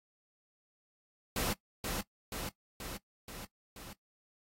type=noise with echo; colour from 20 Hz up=pink; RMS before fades=-34 dBFS; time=1.36-1.53 s; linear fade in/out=2 ms; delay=480 ms; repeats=5; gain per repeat=-3 dB; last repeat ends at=3.93 s; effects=noise-tail reverb RT60 0.1 s tail -19 dB re dry + AAC 48 kbps